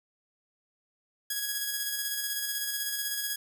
5% pulse tone with tremolo, 1661.2 Hz, G#6, in tune, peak -18 dBFS, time 1.3-3.36 s, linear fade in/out 5 ms, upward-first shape square, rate 16 Hz, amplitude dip 30%, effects none

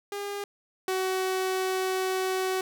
sawtooth tone pair in turn, 404.6 / 375.6 Hz, G#4 / F#4, -45 / +26 cents, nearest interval minor second, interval 129 cents, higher first, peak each -28 / -22 dBFS, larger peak second, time 0.12-0.44 / 0.88-2.61 s, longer second, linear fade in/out 2 ms, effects none

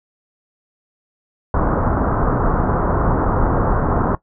pink low-pass noise, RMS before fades -17 dBFS, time 1.54-4.15 s, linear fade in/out 2 ms, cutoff 1400 Hz, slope 48 dB/octave, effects noise-tail reverb RT60 0.1 s tail -17 dB re dry

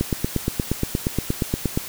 click train, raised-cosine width 3 ms, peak -7 dBFS, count 16, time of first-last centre 0.01-1.775 s, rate 8.5 Hz, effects white hiss -34 dBFS RMS until 1.88 s

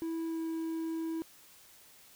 triangle tone with pitch glide, 328 to 325.5 Hz, E4 to E4, -9 to -22 cents, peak -31 dBFS, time 0.02-1.22 s, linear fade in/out 0 ms, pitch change -13 cents, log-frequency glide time 0.25-0.4 s, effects white hiss -58 dBFS RMS until 2.15 s

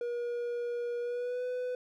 triangle tone with pitch glide, 478.9 to 499.2 Hz, A#4 to B4, +47 to +19 cents, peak -30 dBFS, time 0.01-1.75 s, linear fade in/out 2 ms, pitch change +72 cents, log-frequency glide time 1-1.44 s, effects none

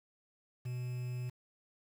triangle tone with quantisation, 124.1 Hz, B2, 9 cents sharp, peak -34 dBFS, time 0.65-1.3 s, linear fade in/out 10 ms, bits 9, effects none

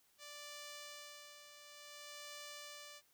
5% pulse tone with tremolo, 587.3 Hz, D5, in tune, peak -37 dBFS, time 0.18-3.02 s, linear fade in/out 50 ms, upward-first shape sine, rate 0.56 Hz, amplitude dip 60%, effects white hiss -73 dBFS RMS until 3.13 s

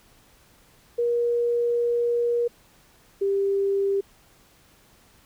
sine tone pair in turn, 475.5 / 395.2 Hz, A#4 / G4, +34 / +14 cents, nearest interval minor third, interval 320 cents, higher first, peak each -20 dBFS, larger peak neither, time 0.98-2.48 / 3.21-4.01 s, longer first, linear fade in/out 10 ms, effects pink hiss -57 dBFS RMS until 5.25 s

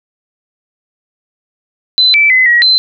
sine tone with pitch steps, 4029 / 2320 / 2032 / 1908 / 4072 Hz, B7 / D7 / B6 / A#6 / C8, +34 / -22 / +49 / +40 / -48 cents, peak -5 dBFS, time 1.98-2.78 s, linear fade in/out 0 ms, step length 160 ms, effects none

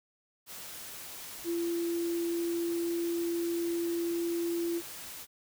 sine tone in noise, 340.3 Hz, F4, 45 cents flat, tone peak -29 dBFS, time 1.44-4.82 s, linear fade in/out 50 ms, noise white, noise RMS -44 dBFS, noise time 0.46-5.27 s, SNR +12 dB, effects none

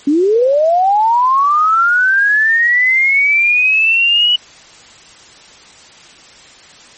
sine linear sweep, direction up, 273.3 to 2960 Hz, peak -8 dBFS, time 0.07-4.36 s, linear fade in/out 5 ms, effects white hiss -40 dBFS RMS until 6.97 s + MP3 32 kbps

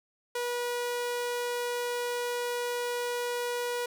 sawtooth tone, 484.7 Hz, B4, 32 cents flat, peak -26 dBFS, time 0.35-3.86 s, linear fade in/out 5 ms, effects none

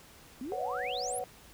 sine exponential sweep, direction up, 233.1 to 11510 Hz, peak -36 dBFS, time 0.41-1.19 s, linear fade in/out 2 ms
sine chord, B suspended second, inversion none, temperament equal, 493.9 / 554.4 / 740 Hz, B4 / C#5 / F#5, 0 / 0 / 0 cents, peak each -38 / -40 / -36 dBFS, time 0.52-1.24 s, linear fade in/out 0 ms
effects pink hiss -55 dBFS RMS until 1.53 s

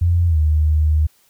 sine tone with pitch glide, 86.3 to 76.88 Hz, F2 to D#2, -20 to -20 cents, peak -12 dBFS, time 0.01-1.07 s, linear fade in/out 10 ms, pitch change -200 cents, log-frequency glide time 0.27-0.38 s, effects white hiss -57 dBFS RMS until 1.29 s

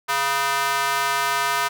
square tone with high-pass filter, 138.59 Hz, C#3, in tune, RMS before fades -22 dBFS, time 0.08-1.69 s, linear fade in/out 20 ms, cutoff 1100 Hz, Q 1.9, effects none

